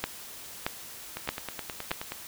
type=two click trains; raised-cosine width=0.3 ms; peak=-18 / -11 dBFS; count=10 / 4; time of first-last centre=1.17-2.12 / 0.04-1.915 s; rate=9.47 / 1.6 Hz; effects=white hiss -44 dBFS RMS until 2.27 s